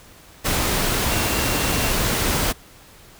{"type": "tone in noise", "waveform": "sine", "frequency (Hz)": 2748, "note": "F7", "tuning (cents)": -29, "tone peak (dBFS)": -32, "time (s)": [1.09, 1.92], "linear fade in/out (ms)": 20, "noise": "pink", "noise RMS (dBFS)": -21, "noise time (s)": [0.44, 2.53], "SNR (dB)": -14, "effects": ["pink hiss -47 dBFS RMS until 3.19 s"]}